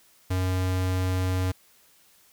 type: tone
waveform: square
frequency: 92.5 Hz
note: F#2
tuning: in tune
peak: -24 dBFS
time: 0.3-1.52 s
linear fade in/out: 10 ms
effects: white hiss -59 dBFS RMS until 2.32 s